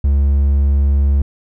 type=tone; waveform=triangle; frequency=70 Hz; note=C#2; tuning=18 cents sharp; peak=-8 dBFS; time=0.04-1.22 s; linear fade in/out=5 ms; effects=none